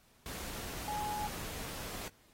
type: tone in noise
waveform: sine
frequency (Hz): 840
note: G#5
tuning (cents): +19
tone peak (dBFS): -35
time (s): 0.88-1.27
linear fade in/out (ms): 0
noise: pink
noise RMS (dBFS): -43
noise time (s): 0.26-2.08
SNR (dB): +5
effects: pink hiss -66 dBFS RMS until 2.33 s + AAC 48 kbps